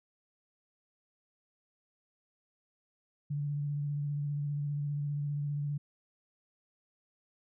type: tone with vibrato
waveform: sine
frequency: 145.1 Hz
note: D3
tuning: 21 cents flat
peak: -31 dBFS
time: 3.3-5.78 s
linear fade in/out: 10 ms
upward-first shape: sine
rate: 15 Hz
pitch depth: 22 cents each way
effects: none